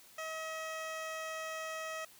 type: tone with low-pass filter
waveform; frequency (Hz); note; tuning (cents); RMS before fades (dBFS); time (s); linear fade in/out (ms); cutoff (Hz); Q
15% pulse; 638; D#5; +43; -41; 0.18-2.05; 5; 8600; 0.76
effects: white hiss -59 dBFS RMS until 2.19 s